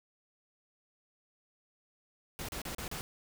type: noise bursts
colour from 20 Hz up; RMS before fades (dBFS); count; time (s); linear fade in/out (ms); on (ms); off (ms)
pink; -40; 5; 2.39-3.01; 0; 96; 35
effects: none